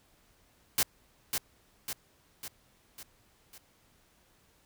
white noise with echo, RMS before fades -26 dBFS, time 0.78-0.83 s, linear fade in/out 2 ms, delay 550 ms, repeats 5, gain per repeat -5 dB, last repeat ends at 3.58 s, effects pink hiss -66 dBFS RMS until 4.65 s

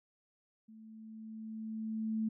sine tone with level ramp, 220 Hz, A3, in tune, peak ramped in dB -52 to -30 dBFS, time 0.68-2.29 s, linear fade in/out 10 ms, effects none

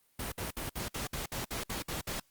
pink noise bursts, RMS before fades -37 dBFS, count 11, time 0.19-2.2 s, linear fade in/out 5 ms, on 130 ms, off 58 ms, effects white hiss -70 dBFS RMS until 2.3 s + Opus 32 kbps

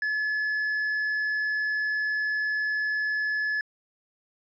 triangle tone, 1714 Hz, A6, 46 cents flat, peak -23 dBFS, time 0.02-3.61 s, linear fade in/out 2 ms, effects resampled to 16000 Hz

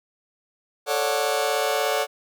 sawtooth chord, D major seventh, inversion second, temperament just, 440.5 / 550.6 / 587.3 / 734.2 Hz, A4 / C#5 / D5 / F#5, +2 / -12 / 0 / -14 cents, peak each -23 dBFS, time 0.86-2.07 s, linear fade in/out 50 ms, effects none

